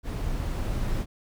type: noise with level ramp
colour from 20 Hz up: brown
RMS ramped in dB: -30 to -27 dBFS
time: 0.03-1.06 s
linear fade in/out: 50 ms
effects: none